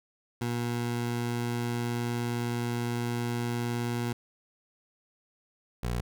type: tone pair in turn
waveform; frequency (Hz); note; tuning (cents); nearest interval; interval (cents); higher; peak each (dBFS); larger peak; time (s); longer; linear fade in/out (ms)
20% pulse; 119.4 / 59.7; A#2 / A#1; +42 / +42; octave; 1200; first; -24; neither; 0.41-4.13 / 5.83-6.01; first; 5
effects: none